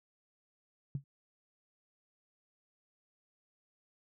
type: tone with exponential decay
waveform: sine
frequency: 138.59 Hz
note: C#3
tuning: in tune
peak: -29 dBFS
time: 0.95-1.04 s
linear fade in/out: 2 ms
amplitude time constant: 19 ms
effects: none